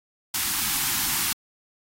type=band-stop noise; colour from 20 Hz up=white; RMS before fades=-25 dBFS; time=0.34-1.33 s; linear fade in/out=5 ms; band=340 to 780 Hz; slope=48 dB/octave; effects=AAC 48 kbps